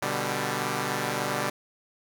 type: chord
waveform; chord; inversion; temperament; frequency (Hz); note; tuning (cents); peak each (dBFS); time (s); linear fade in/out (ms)
5% pulse; G major; first; equal; 123.47 / 146.83 / 196; B2 / D3 / G3; 0 / 0 / 0; -20; 0.02-1.5; 5
effects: none